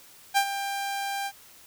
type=tone with ADSR envelope; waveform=sawtooth; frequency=794 Hz; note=G5; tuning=22 cents sharp; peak=-14 dBFS; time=0.34-1.32 s; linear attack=31 ms; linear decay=73 ms; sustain=-11 dB; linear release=57 ms; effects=white hiss -52 dBFS RMS until 1.66 s